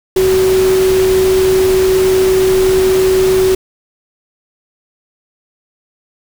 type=tone in noise; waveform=sine; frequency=376.5 Hz; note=F#4; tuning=30 cents sharp; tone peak=-8 dBFS; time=0.16-3.55 s; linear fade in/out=5 ms; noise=pink; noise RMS=-21 dBFS; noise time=0.16-3.55 s; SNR=+10 dB; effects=none